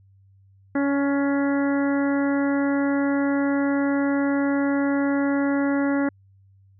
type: harmonic tone with a mistuned harmonic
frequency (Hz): 280.6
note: C#4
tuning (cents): +21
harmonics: 1 / 2 / 3 / 4 / 5 / 6 / 7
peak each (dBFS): -20 / -28 / -34 / -37 / -34 / -35 / -37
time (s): 0.75-6.09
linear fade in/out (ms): 5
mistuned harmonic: 4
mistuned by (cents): -19
effects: added 97 Hz sine -52 dBFS peak until 6.79 s